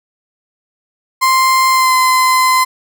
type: tone with pitch glide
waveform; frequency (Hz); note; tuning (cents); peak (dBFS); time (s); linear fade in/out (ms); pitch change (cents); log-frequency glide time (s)
35% pulse; 1046.5 to 1029.1; C6 to C6; 0 to -29; -7; 1.21-2.65; 20; -29; 1.7-1.95
effects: none